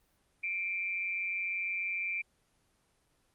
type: tone with amplitude modulation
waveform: sine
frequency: 2356 Hz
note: D7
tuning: 5 cents sharp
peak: -29 dBFS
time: 0.43-2.22 s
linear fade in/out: 10 ms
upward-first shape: sine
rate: 186 Hz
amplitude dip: 60%
effects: pink hiss -72 dBFS RMS until 3.34 s + Opus 24 kbps